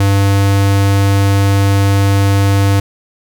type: tone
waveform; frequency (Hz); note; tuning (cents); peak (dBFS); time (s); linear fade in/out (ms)
square; 99; G2; +18; -9; 0-2.8; 5
effects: none